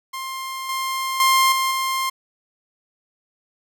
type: tone with level steps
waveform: sawtooth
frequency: 1057 Hz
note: C6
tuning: 17 cents sharp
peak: -24 / -19 / -10 / -15 / -17 dBFS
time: 0.13-2.1 s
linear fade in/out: 10 ms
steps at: 0.69 / 1.2 / 1.52 / 1.71 s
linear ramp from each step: 2 ms
effects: none